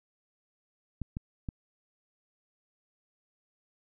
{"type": "clicks", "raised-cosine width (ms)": 5, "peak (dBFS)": -22, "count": 3, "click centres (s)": [1.017, 1.169, 1.488], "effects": []}